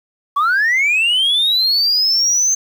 sine linear sweep, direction up, 1100 to 6330 Hz, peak -10 dBFS, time 0.36-2.55 s, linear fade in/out 10 ms, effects tanh soft clip ceiling -10 dBFS + 7-bit

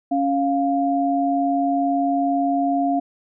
sine tone pair together, 277.8 / 700 Hz, C#4 / F5, +4 / +4 cents, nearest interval octave + major third, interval 1600 cents, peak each -20 dBFS, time 0.11-3 s, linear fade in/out 10 ms, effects none

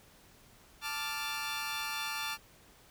15% pulse chord, D minor, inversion second, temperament equal, 880 / 1174.7 / 1396.9 Hz, A5 / D6 / F6, 0 / 0 / 0 cents, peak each -33 dBFS, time 0.81-2.38 s, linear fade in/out 50 ms, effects pink hiss -60 dBFS RMS until 2.9 s

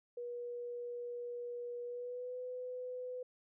sine tone with pitch glide, 482.5 to 501.5 Hz, B4 to B4, -40 to +26 cents, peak -40 dBFS, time 0.17-3.23 s, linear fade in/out 5 ms, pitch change +66 cents, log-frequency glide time 1.84-2.37 s, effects none

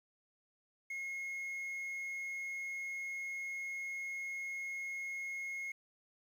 triangle tone with quantisation, 2160 Hz, C#7, 45 cents flat, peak -37 dBFS, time 0.9-5.72 s, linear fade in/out 5 ms, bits 11, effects none

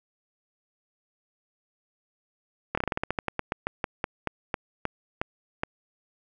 slowing click train, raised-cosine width 0.5 ms, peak -11 dBFS, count 21, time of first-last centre 2.75-5.634 s, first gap 25 ms, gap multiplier 1.16, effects none

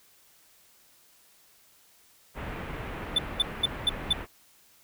pink low-pass noise, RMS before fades -37 dBFS, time 2.34-4.27 s, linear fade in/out 50 ms, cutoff 2600 Hz, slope 24 dB/octave
triangle tone bursts, 3520 Hz, A7, in tune, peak -18 dBFS, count 5, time 3.16-4.13 s, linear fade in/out 5 ms, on 26 ms, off 210 ms
effects white hiss -60 dBFS RMS until 4.83 s

